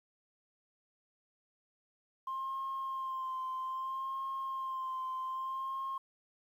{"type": "tone with vibrato", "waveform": "sine", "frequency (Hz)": 1056, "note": "C6", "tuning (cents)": 16, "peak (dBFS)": -34, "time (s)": [2.27, 5.98], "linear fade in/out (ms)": 5, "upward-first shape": "sine", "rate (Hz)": 0.62, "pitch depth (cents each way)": 27, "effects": ["tanh soft clip ceiling -32 dBFS", "11-bit"]}